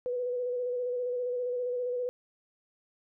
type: tone with vibrato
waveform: sine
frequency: 493.9 Hz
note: B4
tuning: in tune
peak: -29 dBFS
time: 0.06-2.09 s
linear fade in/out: 0 ms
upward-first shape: square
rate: 15 Hz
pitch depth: 23 cents each way
effects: none